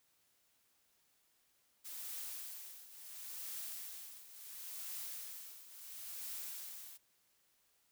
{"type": "noise with tremolo", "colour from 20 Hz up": "blue", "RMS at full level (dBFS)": -44, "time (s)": [1.84, 6.98], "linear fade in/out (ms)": 20, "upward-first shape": "triangle", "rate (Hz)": 0.72, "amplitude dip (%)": 80, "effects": ["white hiss -75 dBFS RMS until 7.91 s"]}